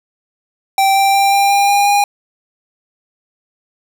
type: tone with pitch steps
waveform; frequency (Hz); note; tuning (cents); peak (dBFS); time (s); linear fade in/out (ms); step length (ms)
square; 780 / 785.4 / 790.9 / 796.4 / 801.9 / 807.5 / 813.1; G5 / G5 / G5 / G5 / G5 / G#5 / G#5; -9 / +3 / +15 / +27 / +39 / -49 / -37; -10; 0.78-2.04; 2; 180
effects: none